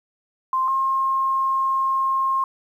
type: tone pair in turn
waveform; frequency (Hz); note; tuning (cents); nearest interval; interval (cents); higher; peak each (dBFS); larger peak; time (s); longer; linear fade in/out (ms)
sine; 1046.5 / 1068.5; C6 / C6; 0 / +36; unison; 36; second; -18; neither; 0.53-0.68 / 0.68-2.44; second; 2
effects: 9-bit